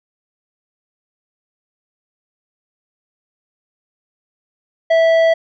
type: tone with tanh clipping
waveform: sine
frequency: 656 Hz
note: E5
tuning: 9 cents flat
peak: -11 dBFS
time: 4.9-5.34 s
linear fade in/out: 10 ms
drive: 10 dB
effects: none